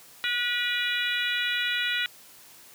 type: harmonic tone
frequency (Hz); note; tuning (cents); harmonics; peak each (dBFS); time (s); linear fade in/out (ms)
485; B4; -31; 3 / 4 / 5 / 6 / 7 / 8; -30 / -31 / -32 / -33 / -33 / -34; 0.24-2.06; 0
effects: white hiss -51 dBFS RMS until 2.74 s + high-pass 80 Hz 12 dB/octave